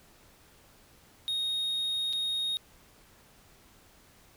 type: tone with dropouts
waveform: triangle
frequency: 3729 Hz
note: A#7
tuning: in tune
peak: -27 dBFS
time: 1.28-2.57 s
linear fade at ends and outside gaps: 0 ms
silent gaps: 2.128-2.133 s
effects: pink hiss -59 dBFS RMS until 4.36 s